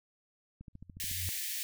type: click train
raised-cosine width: 5 ms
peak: -35 dBFS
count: 8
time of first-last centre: 0.61-1.114 s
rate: 13.9 Hz
type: tone with exponential growth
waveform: sine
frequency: 88.8 Hz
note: F2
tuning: 29 cents sharp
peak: -33 dBFS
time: 0.73-1.29 s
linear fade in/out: 0 ms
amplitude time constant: 120 ms
type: high-pass noise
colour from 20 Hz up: white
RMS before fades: -37 dBFS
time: 1-1.63 s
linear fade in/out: 0 ms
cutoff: 1700 Hz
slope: 96 dB/octave
effects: none